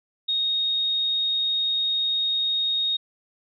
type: tone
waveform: sine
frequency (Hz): 3729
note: A#7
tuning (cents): 0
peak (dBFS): -21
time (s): 0.28-2.97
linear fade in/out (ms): 10
effects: none